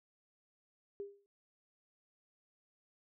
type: tone with exponential decay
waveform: sine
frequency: 402 Hz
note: G4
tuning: 44 cents sharp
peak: -37 dBFS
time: 1-1.26 s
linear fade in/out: 0 ms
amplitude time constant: 56 ms
effects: none